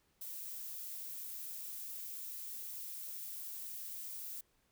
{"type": "noise", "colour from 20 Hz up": "violet", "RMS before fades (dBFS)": -45, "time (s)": [0.21, 4.41], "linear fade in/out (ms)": 5, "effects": ["pink hiss -75 dBFS RMS until 4.71 s"]}